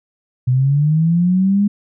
sine linear sweep, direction up, 123.47 to 207 Hz, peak -11 dBFS, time 0.47-1.68 s, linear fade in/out 10 ms, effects none

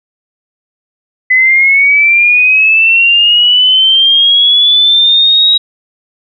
sine linear sweep, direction up, 2009 to 3834 Hz, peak -4 dBFS, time 1.3-5.58 s, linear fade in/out 10 ms, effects none

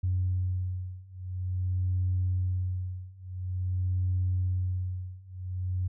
sine beating tone pair, 91.4 / 91.88 Hz, F#2 / F#2, -21 / -12 cents, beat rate 0.48 Hz, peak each -30 / -29 dBFS, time 0.03-5.88 s, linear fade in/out 10 ms, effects tanh soft clip ceiling -19 dBFS

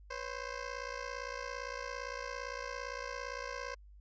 15% pulse ring-modulated tone, 523.3 Hz, C5, in tune, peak -30 dBFS, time 0.1-3.75 s, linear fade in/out 10 ms, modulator 28.8 Hz, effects added 50 Hz sine -53 dBFS peak until 4 s + resampled to 16000 Hz

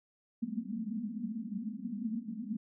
white band-pass noise, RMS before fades -38 dBFS, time 0.42-2.57 s, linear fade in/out 10 ms, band 200 to 240 Hz, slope 96 dB/octave, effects none

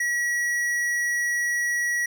triangle tone with tanh clipping, 1923 Hz, B6, 47 cents flat, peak -24 dBFS, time 0-2.06 s, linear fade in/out 5 ms, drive 17 dB, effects none

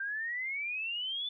sine exponential sweep, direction up, 1568 to 3520 Hz, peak -33 dBFS, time 0-1.29 s, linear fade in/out 5 ms, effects none

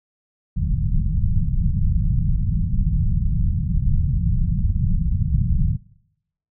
pink low-pass noise, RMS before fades -19 dBFS, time 0.56-5.77 s, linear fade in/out 20 ms, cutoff 180 Hz, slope 48 dB/octave, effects noise-tail reverb RT60 0.8 s tail -22 dB re dry

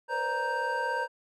triangle tone cluster, 478 / 515 / 578 / 936 / 1565 Hz, A#4 / C5 / D5 / A#5 / G6, +43 / -28 / -28 / +7 / -3 cents, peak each -38 / -33 / -38 / -29 / -31 dBFS, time 0.08-1.08 s, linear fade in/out 50 ms, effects none

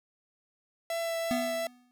45% pulse tone with vibrato, 666 Hz, E5, 18 cents sharp, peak -30 dBFS, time 0.9-1.67 s, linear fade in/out 2 ms, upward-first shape triangle, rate 2.7 Hz, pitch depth 12 cents each way
square tone with exponential decay, 246.9 Hz, B3, in tune, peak -27 dBFS, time 1.31-1.91 s, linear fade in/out 0 ms, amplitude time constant 130 ms
effects none

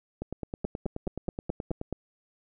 two click trains, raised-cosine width 2 ms, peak -20 / -17 dBFS, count 16 / 7, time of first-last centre 0.22-1.814 / 0.65-1.927 s, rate 9.41 / 4.7 Hz, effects none

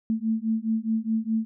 sine beating tone pair, 220 / 224.8 Hz, A3 / A3, 0 / +37 cents, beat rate 4.8 Hz, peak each -26 dBFS, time 0.1-1.45 s, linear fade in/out 0 ms, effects none

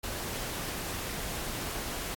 pink noise, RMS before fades -36 dBFS, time 0.03-2.15 s, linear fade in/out 10 ms, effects AAC 64 kbps

